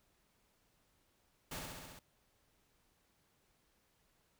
pink noise with echo, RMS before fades -44 dBFS, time 1.51-1.59 s, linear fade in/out 5 ms, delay 67 ms, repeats 6, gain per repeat -2 dB, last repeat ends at 1.992 s, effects pink hiss -75 dBFS RMS until 4.39 s

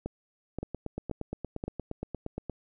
two click trains, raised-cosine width 2 ms, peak -20 / -21 dBFS, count 4 / 17, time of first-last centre 0.06-1.639 / 0.63-2.497 s, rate 1.9 / 8.57 Hz, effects none

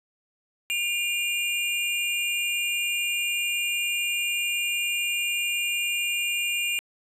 square tone pair together, 2411 / 2800 Hz, D7 / F7, +45 / +4 cents, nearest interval minor third, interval 259 cents, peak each -28 dBFS, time 0.7-6.79 s, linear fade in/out 0 ms, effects resampled to 32000 Hz + 9-bit

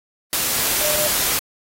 sine tone in noise, 603 Hz, D5, 46 cents sharp, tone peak -24 dBFS, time 0.81-1.07 s, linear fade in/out 0 ms, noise white, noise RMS -20 dBFS, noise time 0.33-1.39 s, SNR -7 dB, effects AAC 48 kbps

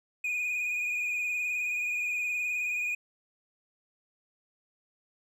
triangle tone with vibrato, 2460 Hz, D#7, 20 cents flat, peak -27 dBFS, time 0.24-2.95 s, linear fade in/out 5 ms, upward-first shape sine, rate 19 Hz, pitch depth 37 cents each way, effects none

